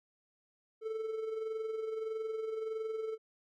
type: tone with amplitude modulation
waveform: triangle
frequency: 441.3 Hz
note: A4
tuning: 5 cents sharp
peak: -31 dBFS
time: 0.81-3.18 s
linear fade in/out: 50 ms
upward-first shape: sine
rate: 21.6 Hz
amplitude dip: 50%
effects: none